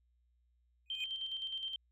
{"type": "tone with exponential growth", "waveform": "triangle", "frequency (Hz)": 2489, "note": "D#7", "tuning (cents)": 0, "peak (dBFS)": -34, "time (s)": [0.86, 1.04], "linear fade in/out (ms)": 1, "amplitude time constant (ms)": 38}
{"type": "tone with tremolo", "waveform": "sine", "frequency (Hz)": 3136, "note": "G7", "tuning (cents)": 0, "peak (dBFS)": -36, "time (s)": [0.9, 1.76], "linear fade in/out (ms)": 2, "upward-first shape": "square", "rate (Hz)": 9.6, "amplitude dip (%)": 45}
{"effects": ["added 60 Hz sine -70 dBFS peak until 1.91 s"]}